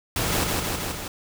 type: noise with echo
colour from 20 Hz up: pink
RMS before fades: -25 dBFS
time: 0.16-0.44 s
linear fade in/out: 2 ms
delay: 160 ms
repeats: 4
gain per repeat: -2 dB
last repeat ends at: 1.08 s
effects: none